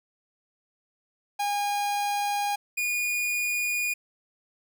45% pulse tone pair in turn, 816 / 2445 Hz, G#5 / D#7, -31 / -31 cents, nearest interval octave + perfect fifth, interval 1900 cents, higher second, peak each -25 dBFS, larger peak neither, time 1.39-2.56 / 2.77-3.94 s, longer neither, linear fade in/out 10 ms, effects none

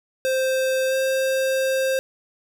square tone with pitch glide, 523.3 to 528.8 Hz, C5 to C5, 0 to +18 cents, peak -20 dBFS, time 0.25-1.99 s, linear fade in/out 0 ms, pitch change +18 cents, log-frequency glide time 0.88-0.94 s, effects none

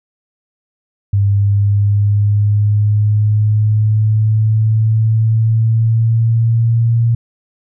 sine linear sweep, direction up, 100 to 116.54 Hz, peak -9 dBFS, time 1.13-7.15 s, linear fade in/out 5 ms, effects none

